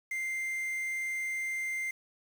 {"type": "tone with quantisation", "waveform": "triangle", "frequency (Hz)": 2093, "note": "C7", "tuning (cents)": 0, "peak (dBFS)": -30, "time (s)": [0.11, 1.91], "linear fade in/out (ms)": 5, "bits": 8, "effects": []}